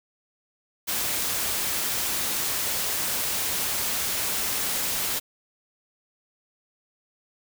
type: noise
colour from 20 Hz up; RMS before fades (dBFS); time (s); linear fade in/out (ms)
white; -27; 0.87-5.2; 20
effects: none